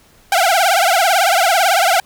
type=tone with vibrato; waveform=sawtooth; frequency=730 Hz; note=F#5; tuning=24 cents flat; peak=-7 dBFS; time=0.32-2 s; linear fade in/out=2 ms; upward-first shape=triangle; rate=18 Hz; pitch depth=210 cents each way; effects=pink hiss -50 dBFS RMS until 2.05 s